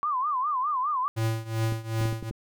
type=tone with vibrato; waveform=sine; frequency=1107 Hz; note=C#6; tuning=3 cents flat; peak=-24 dBFS; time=0.03-1.08 s; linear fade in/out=0 ms; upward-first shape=sine; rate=4.9 Hz; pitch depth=180 cents each way
type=tone with tremolo; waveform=square; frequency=112.2 Hz; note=A2; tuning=34 cents sharp; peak=-23 dBFS; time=1.16-2.31 s; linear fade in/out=20 ms; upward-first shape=triangle; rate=2.6 Hz; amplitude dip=90%
type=clicks; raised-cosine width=3 ms; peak=-22 dBFS; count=6; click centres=1.723 / 2.012 / 2.055 / 2.127 / 2.227 / 2.31 s
effects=none